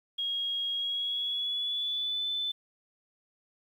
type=tone with pitch glide; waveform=sine; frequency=3280 to 3515 Hz; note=G#7 to A7; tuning=-22 to -2 cents; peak=-29 dBFS; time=0.18-2.52 s; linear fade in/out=10 ms; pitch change=+120 cents; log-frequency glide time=0.73-2.27 s; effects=10-bit